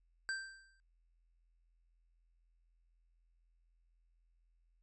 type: tone with exponential decay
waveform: square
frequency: 1568 Hz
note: G6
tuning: in tune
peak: -35 dBFS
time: 0.29-0.8 s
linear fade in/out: 0 ms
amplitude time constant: 110 ms
effects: added 42 Hz sine -70 dBFS peak until 4.82 s + resampled to 22050 Hz